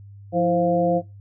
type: harmonic tone with a mistuned harmonic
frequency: 174.2 Hz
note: F3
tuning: 4 cents flat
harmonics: 1 / 2 / 3 / 4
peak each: -23 / -25 / -21 / -23 dBFS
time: 0.32-1.02 s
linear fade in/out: 50 ms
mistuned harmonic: 2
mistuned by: -88 cents
effects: noise-tail reverb RT60 0.2 s tail -17 dB re dry + added 100 Hz sine -40 dBFS peak until 1.2 s